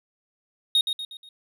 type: tone with echo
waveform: triangle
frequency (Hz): 3729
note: A#7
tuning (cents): 0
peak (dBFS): -15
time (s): 0.75-0.81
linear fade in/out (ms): 2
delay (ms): 120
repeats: 4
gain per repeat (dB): -7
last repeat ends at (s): 1.29
effects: none